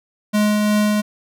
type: tone with tremolo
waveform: square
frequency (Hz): 210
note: G#3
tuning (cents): +19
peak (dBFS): -14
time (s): 0.33-1.02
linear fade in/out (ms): 20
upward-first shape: triangle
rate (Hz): 2.8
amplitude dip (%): 25
effects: none